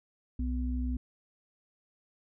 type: tone pair together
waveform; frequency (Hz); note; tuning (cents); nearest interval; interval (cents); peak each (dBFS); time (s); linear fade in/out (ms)
sine; 62.6 / 250.4; B1 / B3; +24 / +24; 2 octaves; 2400; -30 / -35; 0.39-0.97; 5
effects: none